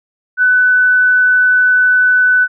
sine tone, 1498 Hz, F#6, 21 cents sharp, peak -7 dBFS, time 0.37-2.48 s, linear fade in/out 50 ms, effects none

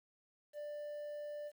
triangle tone with quantisation, 591 Hz, D5, 11 cents sharp, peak -40 dBFS, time 0.53-1.52 s, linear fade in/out 50 ms, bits 11, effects none

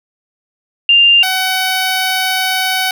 sine / 10% pulse tone pair in turn, 2795 / 752.4 Hz, F7 / F#5, +1 / +29 cents, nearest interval octave + major seventh, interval 2272 cents, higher first, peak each -5 dBFS, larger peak neither, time 0.89-1.23 / 1.23-2.91 s, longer second, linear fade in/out 2 ms, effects none

